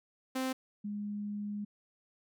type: tone pair in turn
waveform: sawtooth / sine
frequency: 260.6 / 206.4 Hz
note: C4 / G#3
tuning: -7 / -10 cents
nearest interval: major third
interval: 403 cents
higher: first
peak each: -28 / -35 dBFS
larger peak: first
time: 0.35-0.53 / 0.84-1.65 s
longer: second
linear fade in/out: 10 ms
effects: none